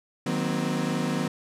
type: chord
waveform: 35% pulse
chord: C half-diminished seventh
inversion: first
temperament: equal with one note detuned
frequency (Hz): 155.56 / 185 / 237.4 / 261.6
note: Eb3 / Gb3 / Bb3 / C4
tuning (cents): 0 / 0 / +32 / 0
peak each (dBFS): -29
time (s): 0.26-1.28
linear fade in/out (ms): 5
effects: low-pass 10000 Hz 12 dB/octave